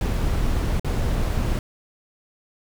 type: noise with dropouts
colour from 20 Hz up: brown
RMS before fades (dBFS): -22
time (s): 0.01-1.59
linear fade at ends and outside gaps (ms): 1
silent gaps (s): 0.796-0.846
effects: none